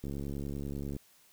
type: click train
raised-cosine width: 3 ms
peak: -26 dBFS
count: 66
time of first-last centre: 0.04-0.965 s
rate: 70.3 Hz
effects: white hiss -63 dBFS RMS until 1.32 s